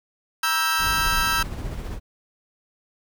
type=chord; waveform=sawtooth; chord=E diminished; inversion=second; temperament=just; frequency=949.3 / 1318.5 / 1582.2 Hz; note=Bb5 / E6 / G6; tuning=+31 / 0 / +16 cents; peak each=-25 / -19 / -21 dBFS; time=0.43-1.43 s; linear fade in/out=5 ms
type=noise with tremolo; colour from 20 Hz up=brown; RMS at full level=-28 dBFS; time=0.78-2 s; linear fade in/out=50 ms; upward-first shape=sine; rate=15 Hz; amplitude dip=35%
effects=none